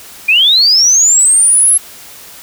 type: linear sweep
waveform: sine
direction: up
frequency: 2369 to 11170 Hz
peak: -5 dBFS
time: 0.28-1.78 s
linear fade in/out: 10 ms
effects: white hiss -34 dBFS RMS until 2.42 s